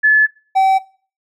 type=tone pair in turn; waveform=sine / triangle; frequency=1724 / 768 Hz; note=A6 / G5; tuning=-36 / -36 cents; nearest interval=octave + major second; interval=1400 cents; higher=first; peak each=-7 dBFS; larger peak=neither; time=0.03-0.27 / 0.55-0.79 s; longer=neither; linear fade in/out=20 ms; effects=noise-tail reverb RT60 0.4 s tail -20 dB re dry